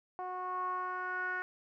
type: tone with low-pass filter sweep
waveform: 10% pulse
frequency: 366.1 Hz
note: F#4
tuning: 18 cents flat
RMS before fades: -37 dBFS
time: 0.19-1.42 s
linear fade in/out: 0 ms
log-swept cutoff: 880 to 1600 Hz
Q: 5.8
effects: none